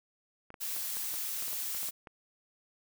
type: clicks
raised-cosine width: 0.5 ms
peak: -32 dBFS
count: 12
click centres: 0.504 / 0.542 / 0.765 / 0.969 / 1.14 / 1.424 / 1.481 / 1.53 / 1.747 / 1.831 / 1.887 / 2.072 s
type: noise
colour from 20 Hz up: blue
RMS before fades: -36 dBFS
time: 0.6-1.91 s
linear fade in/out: 20 ms
effects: none